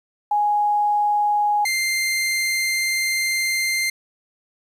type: tone pair in turn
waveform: sine / sawtooth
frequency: 830.6 / 2093 Hz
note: G#5 / C7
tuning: 0 / 0 cents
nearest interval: octave + major third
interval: 1600 cents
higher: second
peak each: -16 dBFS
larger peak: neither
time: 0.31-1.65 / 1.65-3.9 s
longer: second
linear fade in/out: 5 ms
effects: resampled to 32000 Hz + 9-bit